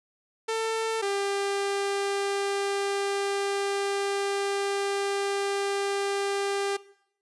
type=tone pair in turn; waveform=sawtooth; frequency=447.1 / 398.3 Hz; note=A4 / G4; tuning=+28 / +28 cents; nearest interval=major second; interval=200 cents; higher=first; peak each=-22 dBFS; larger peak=neither; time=0.48-1.02 / 1.02-6.77 s; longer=second; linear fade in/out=10 ms; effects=noise-tail reverb RT60 0.7 s tail -19 dB re dry + resampled to 24000 Hz